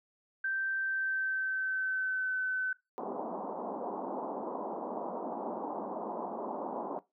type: tone with pitch glide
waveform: sine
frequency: 1562 to 1517.5 Hz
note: G6 to F#6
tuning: -7 to +43 cents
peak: -30 dBFS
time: 0.44-2.73 s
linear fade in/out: 5 ms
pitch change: -50 cents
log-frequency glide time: 0.78-2.35 s
type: band-pass noise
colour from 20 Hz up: white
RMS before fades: -38 dBFS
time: 2.98-6.99 s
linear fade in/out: 0 ms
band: 200 to 980 Hz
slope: 48 dB/octave
effects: noise-tail reverb RT60 0.2 s tail -18 dB re dry

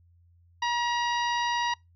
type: harmonic tone with a mistuned harmonic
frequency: 956 Hz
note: A#5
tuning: 43 cents sharp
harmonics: 1 / 2 / 3 / 4 / 5 / 6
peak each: -26 / -32 / -36 / -38 / -40 / -42 dBFS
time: 0.62-1.74 s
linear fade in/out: 5 ms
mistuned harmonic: 3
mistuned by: -21 cents
effects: noise-tail reverb RT60 0.2 s tail -26 dB re dry + added 86 Hz sine -57 dBFS peak until 1.95 s

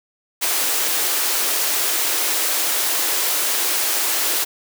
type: high-pass noise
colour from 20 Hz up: white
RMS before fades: -20 dBFS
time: 0.41-4.45 s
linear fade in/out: 20 ms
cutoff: 290 Hz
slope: 48 dB/octave
effects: none

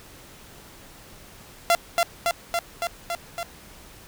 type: tone with echo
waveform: sawtooth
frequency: 685 Hz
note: F5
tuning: 34 cents flat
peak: -12 dBFS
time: 1.7-1.75 s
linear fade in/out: 0 ms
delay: 280 ms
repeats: 6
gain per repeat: -2 dB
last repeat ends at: 3.43 s
effects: pink hiss -47 dBFS RMS until 4.07 s

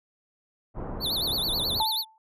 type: low-pass noise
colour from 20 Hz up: pink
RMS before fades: -35 dBFS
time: 0.74-1.84 s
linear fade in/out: 50 ms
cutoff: 1100 Hz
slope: 24 dB/octave
type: tone with vibrato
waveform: square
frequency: 3964 Hz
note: B7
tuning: 6 cents sharp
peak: -26 dBFS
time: 1-2.05 s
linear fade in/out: 50 ms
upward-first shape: sine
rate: 9.3 Hz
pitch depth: 230 cents each way
type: tone with exponential decay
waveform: sine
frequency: 880 Hz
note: A5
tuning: in tune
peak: -21 dBFS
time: 1.8-2.18 s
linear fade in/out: 1 ms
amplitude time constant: 81 ms
effects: none

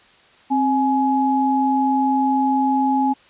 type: tone pair together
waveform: sine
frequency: 264.6 / 840.1 Hz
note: C4 / G#5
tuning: +20 / +20 cents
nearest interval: octave + minor sixth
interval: 2000 cents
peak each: -18 dBFS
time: 0.5-3.14 s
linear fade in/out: 20 ms
effects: white hiss -51 dBFS RMS until 3.29 s + resampled to 8000 Hz

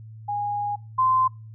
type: tone pair in turn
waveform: sine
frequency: 822 / 1035.7 Hz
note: G#5 / C6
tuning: -18 / -18 cents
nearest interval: major third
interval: 400 cents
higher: second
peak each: -24 / -17 dBFS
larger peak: second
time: 0.28-0.76 / 0.98-1.28 s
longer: first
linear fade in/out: 10 ms
effects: noise-tail reverb RT60 0.3 s tail -24 dB re dry + added 110 Hz sine -39 dBFS peak until 1.54 s

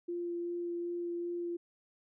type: tone with vibrato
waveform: sine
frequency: 346.2 Hz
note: F4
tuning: 15 cents flat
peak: -34 dBFS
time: 0.08-1.57 s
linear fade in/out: 10 ms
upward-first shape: sine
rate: 2.6 Hz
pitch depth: 9 cents each way
effects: none

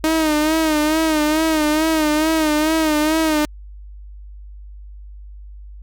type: tone with vibrato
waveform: sawtooth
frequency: 311.1 Hz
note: D#4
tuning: in tune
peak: -11 dBFS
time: 0.04-3.45 s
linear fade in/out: 0 ms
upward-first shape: sine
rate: 2.3 Hz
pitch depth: 61 cents each way
effects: added 50 Hz sine -34 dBFS peak until 5.82 s + Opus 48 kbps

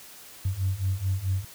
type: beating tone pair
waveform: sine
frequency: 92.5 / 97.1 Hz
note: F#2 / G2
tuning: 0 / -16 cents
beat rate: 4.6 Hz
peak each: -28 / -26 dBFS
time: 0.45-1.45 s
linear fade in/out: 5 ms
effects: tanh soft clip ceiling -17 dBFS + white hiss -47 dBFS RMS until 1.54 s

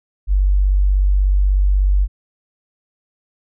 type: tone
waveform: sine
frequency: 48.22 Hz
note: G1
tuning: 28 cents flat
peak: -11 dBFS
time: 0.27-2.08 s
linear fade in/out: 50 ms
effects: none

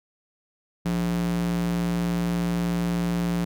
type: tone with high-pass filter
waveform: square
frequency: 58.27 Hz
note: A#1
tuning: in tune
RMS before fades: -25 dBFS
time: 0.85-3.45 s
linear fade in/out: 10 ms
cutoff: 150 Hz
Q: 2.9
effects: none

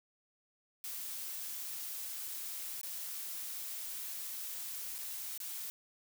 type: noise with dropouts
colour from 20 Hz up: blue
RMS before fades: -42 dBFS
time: 0.84-5.7 s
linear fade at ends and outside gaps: 0 ms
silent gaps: 2.813-2.832 / 4.982-4.987 / 5.377-5.402 s
effects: none

